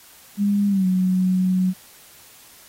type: tone with pitch glide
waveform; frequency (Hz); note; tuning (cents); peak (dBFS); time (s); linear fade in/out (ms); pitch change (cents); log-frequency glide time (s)
sine; 202.9 to 184.99; G#3 to F#3; -40 to 0; -16; 0.37-1.74; 50; -160; 0.68-0.86
effects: white hiss -48 dBFS RMS until 2.68 s + AAC 48 kbps